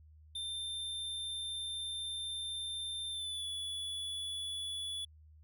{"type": "tone with pitch glide", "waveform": "square", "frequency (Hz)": [3584, 3420], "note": ["A7", "A7"], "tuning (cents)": [31, -50], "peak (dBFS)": -38, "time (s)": [0.35, 5.05], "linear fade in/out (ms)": 5, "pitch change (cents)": -81, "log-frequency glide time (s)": [3.1, 3.46], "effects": ["added 77 Hz sine -56 dBFS peak until 5.43 s"]}